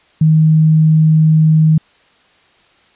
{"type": "tone", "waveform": "sine", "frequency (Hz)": 157.2, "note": "D#3", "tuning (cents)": 18, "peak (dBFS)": -6, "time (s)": [0.21, 1.78], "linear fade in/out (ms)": 5, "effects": ["white hiss -51 dBFS RMS until 2.95 s", "resampled to 8000 Hz"]}